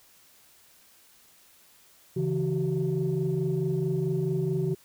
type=tone cluster; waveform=sine; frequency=140.4 / 165 / 377.4 Hz; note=C#3 / E3 / F#4; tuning=+22 / +2 / +34 cents; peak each=-28 dBFS; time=2.16-4.75 s; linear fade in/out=10 ms; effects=tanh soft clip ceiling -18 dBFS + white hiss -58 dBFS RMS until 4.84 s